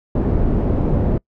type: low-pass noise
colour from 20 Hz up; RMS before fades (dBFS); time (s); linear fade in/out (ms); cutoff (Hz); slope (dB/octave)
pink; -17; 0.15-1.18; 5; 410; 12
effects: noise-tail reverb RT60 0.1 s tail -25 dB re dry